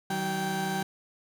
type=tone cluster; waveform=30% pulse; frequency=157.6 / 189.4 / 782 Hz; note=D#3 / F#3 / G5; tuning=+23 / +41 / -4 cents; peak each=-35 / -29 / -29 dBFS; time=0.1-0.83 s; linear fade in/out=5 ms; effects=none